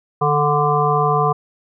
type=harmonic tone with a mistuned harmonic; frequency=146.83 Hz; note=D3; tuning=in tune; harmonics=1 / 3 / 5 / 7 / 8; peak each=-20 / -20 / -20 / -20 / -20 dBFS; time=0.21-1.33 s; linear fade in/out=10 ms; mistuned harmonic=1; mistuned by=+32 cents; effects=none